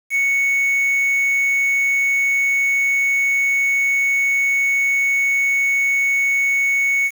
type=tone with quantisation; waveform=triangle; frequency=2217 Hz; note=C#7; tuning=in tune; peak=-13 dBFS; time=0.1-7.11 s; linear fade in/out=50 ms; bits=6; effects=none